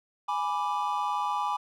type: chord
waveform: triangle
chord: G# diminished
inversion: none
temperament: equal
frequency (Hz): 830.6 / 987.8 / 1174.7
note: G#5 / B5 / D6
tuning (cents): 0 / 0 / 0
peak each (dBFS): -29 / -29 / -30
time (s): 0.28-1.57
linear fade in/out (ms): 10
effects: none